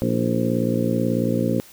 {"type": "harmonic tone with a mistuned harmonic", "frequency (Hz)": 58.27, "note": "A#1", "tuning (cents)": 0, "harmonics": [2, 3, 4, 5, 6, 7, 8, 9], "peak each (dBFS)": [-26, -26, -23, -27, -30, -31, -31, -27], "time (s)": [0.02, 1.6], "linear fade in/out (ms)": 0, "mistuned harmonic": 6, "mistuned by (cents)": -62, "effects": ["white hiss -47 dBFS RMS until 1.72 s"]}